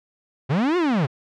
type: linear two-way sweep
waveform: 45% pulse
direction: up then down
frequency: 118.2 to 370 to 118.2 Hz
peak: -18 dBFS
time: 0.49-1.07 s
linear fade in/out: 20 ms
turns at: 0.77 s
effects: low-pass 3000 Hz 12 dB/octave